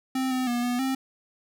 square tone with pitch steps, 261.4 / 256.3 / 240.8 / 244.7 / 264.6 Hz, C4 / C4 / B3 / B3 / C4, -1 / -36 / -44 / -16 / +20 cents, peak -25 dBFS, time 0.15-0.95 s, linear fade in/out 5 ms, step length 160 ms, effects none

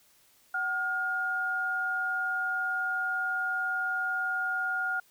sine tone pair together, 753 / 1421.5 Hz, F#5 / F6, +30 / +30 cents, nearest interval major seventh, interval 1100 cents, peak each -36 / -28 dBFS, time 0.54-5 s, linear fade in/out 5 ms, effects white hiss -63 dBFS RMS until 5.1 s

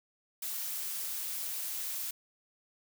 blue noise, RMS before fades -37 dBFS, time 0.42-2.11 s, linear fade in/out 5 ms, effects none

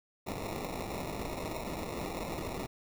violet noise with sample-and-hold, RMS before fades -38 dBFS, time 0.26-2.67 s, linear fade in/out 20 ms, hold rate 1575 Hz, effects none

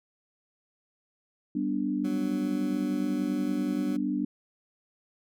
sine chord, G major, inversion none, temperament equal, 196 / 246.9 / 293.7 Hz, G3 / B3 / D4, 0 / 0 / 0 cents, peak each -32 / -31 / -29 dBFS, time 1.55-4.25 s, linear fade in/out 5 ms
20% pulse tone, 185.7 Hz, F#3, 7 cents sharp, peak -33 dBFS, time 2.04-3.97 s, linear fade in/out 10 ms
effects none

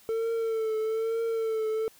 triangle tone with vibrato, 446.9 Hz, A4, 27 cents sharp, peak -24 dBFS, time 0.09-1.88 s, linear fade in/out 0 ms, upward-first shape triangle, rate 1.1 Hz, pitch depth 47 cents each way, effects white hiss -57 dBFS RMS until 1.99 s

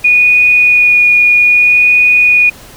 sine tone with vibrato, 2457 Hz, D#7, 22 cents flat, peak -4 dBFS, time 0.04-2.5 s, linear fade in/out 10 ms, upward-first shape sine, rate 0.62 Hz, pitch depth 9 cents each way, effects pink hiss -35 dBFS RMS until 2.76 s

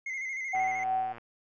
triangle tone with vibrato, 2100 Hz, C7, 6 cents sharp, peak -31 dBFS, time 0.06-0.84 s, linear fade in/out 5 ms, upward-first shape square, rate 13 Hz, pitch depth 42 cents each way
sine tone with tremolo, 757 Hz, F#5, 39 cents sharp, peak -25 dBFS, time 0.53-1.13 s, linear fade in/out 10 ms, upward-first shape sine, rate 3 Hz, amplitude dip 55%
click train, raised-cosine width 0.5 ms, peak -31 dBFS, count 75, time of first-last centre 0.55-1.182 s, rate 117 Hz
effects resampled to 16000 Hz

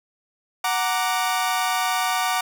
sawtooth chord, Gb augmented, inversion none, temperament equal, 740 / 932.3 / 1174.7 Hz, Gb5 / Bb5 / D6, 0 / 0 / 0 cents, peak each -20 / -23 / -22 dBFS, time 0.64-2.41 s, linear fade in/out 5 ms, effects none

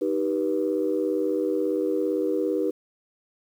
sine chord, Eb augmented, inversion none, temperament just, 311.1 / 388.9 / 486.1 Hz, Eb4 / G4 / B4, 0 / -14 / -28 cents, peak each -26 dBFS, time 0.01-2.71 s, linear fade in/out 10 ms, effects tanh soft clip ceiling -13 dBFS + 9-bit

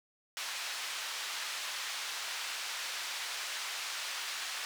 white band-pass noise, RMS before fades -39 dBFS, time 0.37-4.65 s, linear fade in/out 0 ms, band 1000 to 4900 Hz, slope 12 dB/octave, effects none

